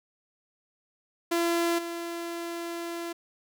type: tone with level steps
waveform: sawtooth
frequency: 339.7 Hz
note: F4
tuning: 48 cents flat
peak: -20 / -29 dBFS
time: 1.31-3.13 s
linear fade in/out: 10 ms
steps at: 1.78 s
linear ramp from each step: 10 ms
effects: none